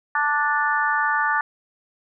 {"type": "harmonic tone", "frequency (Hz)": 293.7, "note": "D4", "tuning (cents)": 0, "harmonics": [3, 4, 5, 6], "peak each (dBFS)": [-24, -24, -24, -24], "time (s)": [0.15, 1.41], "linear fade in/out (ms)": 2, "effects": []}